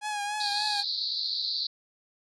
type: tone with vibrato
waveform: sawtooth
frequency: 830.6 Hz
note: G#5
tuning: in tune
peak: -26 dBFS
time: 0.01-0.84 s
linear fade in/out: 50 ms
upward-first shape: triangle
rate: 3.5 Hz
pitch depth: 47 cents each way
type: band-pass noise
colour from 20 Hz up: pink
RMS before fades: -31 dBFS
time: 0.4-1.67 s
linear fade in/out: 5 ms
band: 4000 to 4600 Hz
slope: 96 dB/octave
effects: resampled to 24000 Hz